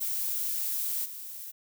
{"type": "noise with level steps", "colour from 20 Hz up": "violet", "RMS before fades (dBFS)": [-31, -41], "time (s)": [0, 1.52], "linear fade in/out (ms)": 20, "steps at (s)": 1.04, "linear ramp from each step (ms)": 20, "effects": []}